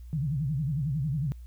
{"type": "tone with vibrato", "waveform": "sine", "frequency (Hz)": 144.3, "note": "D3", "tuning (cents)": -30, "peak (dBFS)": -26, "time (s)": [0.13, 1.32], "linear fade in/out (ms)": 0, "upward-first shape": "sine", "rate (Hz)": 11, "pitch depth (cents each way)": 210, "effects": ["added 60 Hz sine -41 dBFS peak until 1.46 s", "white hiss -68 dBFS RMS until 1.46 s"]}